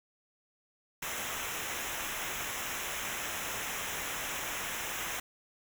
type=noise with comb filter; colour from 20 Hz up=pink; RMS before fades=-37 dBFS; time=1.02-5.2 s; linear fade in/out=5 ms; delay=0.22 ms; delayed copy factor=-0.8; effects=none